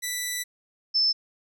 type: tone pair in turn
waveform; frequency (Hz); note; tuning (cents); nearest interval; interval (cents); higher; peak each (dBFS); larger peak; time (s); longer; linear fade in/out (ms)
10% pulse / sine; 1975.5 / 5274; B6 / E8; 0 / 0; octave + perfect fourth; 1700; second; -19; neither; 0.02-0.44 / 0.94-1.13; first; 20
effects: none